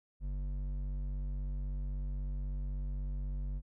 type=tone with hard clipping; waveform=sine; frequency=48.11 Hz; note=G1; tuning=32 cents flat; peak=-36 dBFS; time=0.2-3.62 s; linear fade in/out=50 ms; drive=8 dB; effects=none